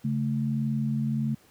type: tone pair together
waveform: sine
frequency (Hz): 138.59 / 220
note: C#3 / A3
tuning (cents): 0 / 0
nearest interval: minor sixth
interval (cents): 800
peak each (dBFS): -27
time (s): 0.04-1.35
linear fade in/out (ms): 10
effects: pink hiss -59 dBFS RMS until 1.5 s + high-pass 80 Hz 12 dB/octave